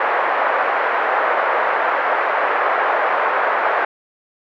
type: band-pass noise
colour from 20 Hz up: pink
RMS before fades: -18 dBFS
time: 0-3.85 s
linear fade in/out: 5 ms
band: 550 to 1800 Hz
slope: 24 dB/octave
effects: none